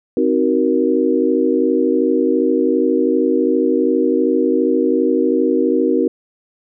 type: chord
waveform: sine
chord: C half-diminished seventh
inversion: none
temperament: just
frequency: 261.6 / 314 / 376.7 / 470.9 Hz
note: C4 / Eb4 / Gb4 / Bb4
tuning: 0 / +16 / +31 / +18 cents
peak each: -18 dBFS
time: 0.17-6.08 s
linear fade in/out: 2 ms
effects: none